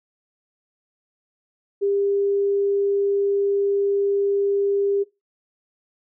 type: tone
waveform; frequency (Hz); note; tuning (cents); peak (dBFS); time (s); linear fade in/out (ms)
sine; 400; G4; +35; -18; 1.81-5.04; 20
effects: noise-tail reverb RT60 0.2 s tail -19 dB re dry